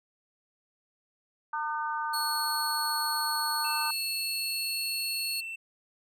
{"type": "harmonic tone", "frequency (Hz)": 302.9, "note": "D#4", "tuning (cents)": -46, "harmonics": [3, 4, 5], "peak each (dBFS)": [-32, -34, -36], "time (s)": [1.53, 3.91], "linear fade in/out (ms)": 5}
{"type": "tone", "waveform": "sawtooth", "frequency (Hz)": 4358, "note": "C#8", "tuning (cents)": -30, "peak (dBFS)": -28, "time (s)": [2.13, 5.41], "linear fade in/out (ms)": 10}
{"type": "tone with pitch glide", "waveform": "triangle", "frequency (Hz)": [2653, 2682], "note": ["E7", "E7"], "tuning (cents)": [10, 29], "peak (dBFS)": -34, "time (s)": [3.64, 5.56], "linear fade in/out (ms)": 10, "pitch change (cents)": 19, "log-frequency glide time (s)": [4.16, 4.89]}
{"effects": []}